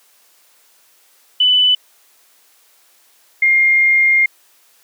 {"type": "tone pair in turn", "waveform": "sine", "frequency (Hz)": [2994, 2121], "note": ["F#7", "C7"], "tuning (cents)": [20, 23], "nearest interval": "tritone", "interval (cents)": 597, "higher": "first", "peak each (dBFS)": -9, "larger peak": "neither", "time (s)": [[1.4, 1.75], [3.42, 4.26]], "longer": "second", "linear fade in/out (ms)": 5, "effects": ["white hiss -53 dBFS RMS until 4.83 s", "high-pass 400 Hz 12 dB/octave"]}